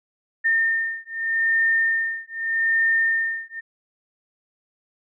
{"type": "beating tone pair", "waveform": "sine", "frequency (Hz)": [1815, 1815.82], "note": ["A#6", "A#6"], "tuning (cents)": [-47, -46], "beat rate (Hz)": 0.82, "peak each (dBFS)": -22, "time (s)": [0.44, 3.61], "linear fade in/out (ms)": 20, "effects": []}